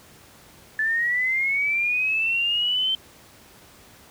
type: linear sweep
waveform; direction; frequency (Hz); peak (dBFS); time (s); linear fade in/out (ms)
sine; up; 1734 to 3114; -20; 0.79-2.95; 2
effects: pink hiss -50 dBFS RMS until 4.1 s + high-pass 60 Hz 12 dB/octave